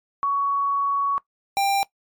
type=tone pair in turn; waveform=sine / square; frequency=1120 / 792 Hz; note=C#6 / G5; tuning=+18 / +18 cents; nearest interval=tritone; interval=600 cents; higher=first; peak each=-19 / -19 dBFS; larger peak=neither; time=0.23-1.18 / 1.57-1.83 s; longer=first; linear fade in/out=0 ms; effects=noise-tail reverb RT60 0.1 s tail -20 dB re dry + MP3 96 kbps